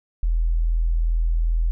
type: tone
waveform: sine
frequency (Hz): 41.27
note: E1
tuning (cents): +3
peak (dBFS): -17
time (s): 0.23-1.71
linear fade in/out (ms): 0
effects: none